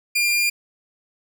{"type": "tone", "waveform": "sawtooth", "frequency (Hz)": 2401, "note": "D7", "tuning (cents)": 38, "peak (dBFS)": -14, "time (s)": [0.15, 0.5], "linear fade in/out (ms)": 10, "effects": []}